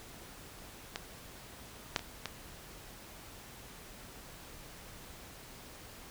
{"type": "clicks", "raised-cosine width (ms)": 0.2, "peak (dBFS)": [-18, -11, -25, -18], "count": 4, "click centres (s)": [0.959, 1.962, 1.993, 2.257], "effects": ["pink hiss -51 dBFS RMS until 6.1 s"]}